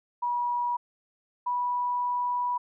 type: tone pair in turn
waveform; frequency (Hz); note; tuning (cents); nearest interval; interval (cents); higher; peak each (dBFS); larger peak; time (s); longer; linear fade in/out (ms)
sine; 967 / 979.9; B5 / B5; -37 / -14; unison; 23; second; -25; neither; 0.22-0.77 / 1.46-2.58; second; 10
effects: none